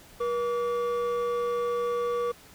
triangle tone pair together, 480 / 1149.9 Hz, B4 / D6, -49 / -37 cents, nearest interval octave + minor third, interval 1512 cents, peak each -23 / -29 dBFS, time 0.2-2.32 s, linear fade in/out 10 ms, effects tanh soft clip ceiling -21 dBFS + pink hiss -52 dBFS RMS until 2.54 s

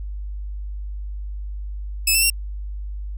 10% pulse tone with pitch steps, 2600 / 2670 / 2742 Hz, E7 / E7 / F7, -24 / +22 / -32 cents, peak -7 dBFS, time 2.07-2.301 s, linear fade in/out 5 ms, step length 77 ms, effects added 50 Hz sine -27 dBFS peak until 3.17 s

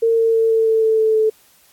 sine tone with pitch steps, 456.3 / 453.4 / 450.5 / 447.7 / 444.8 / 442 / 439.2 / 436.4 Hz, A#4 / A#4 / A4 / A4 / A4 / A4 / A4 / A4, -37 / -48 / +41 / +30 / +19 / +8 / -3 / -14 cents, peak -12 dBFS, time 0.02-1.3 s, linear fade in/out 10 ms, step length 160 ms, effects white hiss -53 dBFS RMS until 1.72 s + AAC 64 kbps

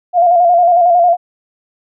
sine tone with vibrato, 698.5 Hz, F5, in tune, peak -6 dBFS, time 0.13-1.17 s, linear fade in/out 50 ms, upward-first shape square, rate 11 Hz, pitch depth 45 cents each way, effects none

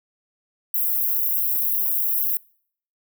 white high-pass noise, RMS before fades -22 dBFS, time 0.74-2.37 s, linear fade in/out 2 ms, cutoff 12000 Hz, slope 48 dB/octave, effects noise-tail reverb RT60 0.6 s tail -26 dB re dry

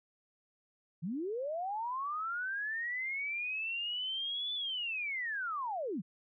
sine linear two-way sweep, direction up then down, 146.8 to 3504 to 146.8 Hz, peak -34 dBFS, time 1.02-6.02 s, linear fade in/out 20 ms, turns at 4.54 s, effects none

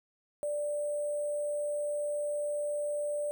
sine tone with sample-and-hold, 587.3 Hz, D5, in tune, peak -30 dBFS, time 0.43-3.31 s, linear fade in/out 0 ms, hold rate 8820 Hz, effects none

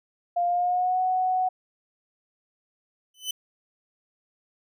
sine tone with pitch glide, 700 to 741.6 Hz, F5 to F#5, +4 to +4 cents, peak -21 dBFS, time 0.36-1.49 s, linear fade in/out 10 ms, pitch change +100 cents, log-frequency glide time 0.46-1 s
sawtooth tone with exponential growth, 3020 Hz, F#7, 35 cents sharp, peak -21 dBFS, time 3.14-3.31 s, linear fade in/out 5 ms, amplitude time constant 36 ms
effects none

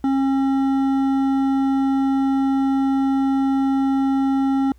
sine tone with hard clipping, 270.5 Hz, C#4, 42 cents flat, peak -18 dBFS, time 0.04-4.72 s, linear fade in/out 2 ms, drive 9 dB, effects added 60 Hz sine -46 dBFS peak until 4.78 s + pink hiss -63 dBFS RMS until 4.78 s

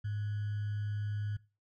sine tone with sample-and-hold, 104.3 Hz, G#2, 8 cents sharp, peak -33 dBFS, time 0.04-1.37 s, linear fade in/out 10 ms, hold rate 1575 Hz, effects noise-tail reverb RT60 0.3 s tail -19 dB re dry + low-pass 3000 Hz 12 dB/octave

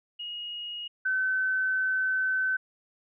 sine tone pair in turn, 2879 / 1525.1 Hz, F#7 / G6, -48 / -48 cents, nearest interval major seventh, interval 1100 cents, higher first, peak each -34 / -24 dBFS, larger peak second, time 0.19-0.88 / 1.05-2.57 s, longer second, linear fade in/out 10 ms, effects none

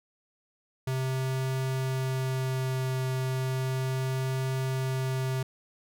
square tone with vibrato, 130.9 Hz, C3, 1 cent sharp, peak -28 dBFS, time 0.87-5.43 s, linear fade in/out 5 ms, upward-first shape triangle, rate 0.34 Hz, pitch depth 10 cents each way, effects none

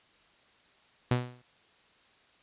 sawtooth tone with exponential decay, 123.47 Hz, B2, in tune, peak -18 dBFS, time 1.11-1.42 s, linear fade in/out 5 ms, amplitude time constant 66 ms, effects white hiss -63 dBFS RMS until 2.42 s + resampled to 8000 Hz

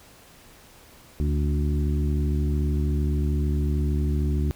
harmonic tone with a mistuned harmonic, 73.2 Hz, D2, 5 cents flat, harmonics 1 / 2 / 3 / 4 / 5, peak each -22 / -28 / -32 / -34 / -36 dBFS, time 1.2-4.51 s, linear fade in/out 0 ms, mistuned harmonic 3, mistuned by +34 cents, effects pink hiss -51 dBFS RMS until 4.55 s

